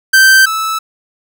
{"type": "tone pair in turn", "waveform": "45% pulse", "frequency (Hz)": [1557, 1309.3], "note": ["G6", "E6"], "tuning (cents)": [-12, -12], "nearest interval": "minor third", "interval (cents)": 300, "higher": "first", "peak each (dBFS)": [-4, -14], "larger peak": "first", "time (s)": [[0.13, 0.46], [0.46, 0.79]], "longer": "neither", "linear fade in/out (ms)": 10, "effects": []}